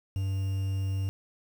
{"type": "tone with quantisation", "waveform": "triangle", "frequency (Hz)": 96.5, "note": "G2", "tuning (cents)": -27, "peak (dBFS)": -25, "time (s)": [0.16, 1.09], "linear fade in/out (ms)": 0, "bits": 8, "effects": []}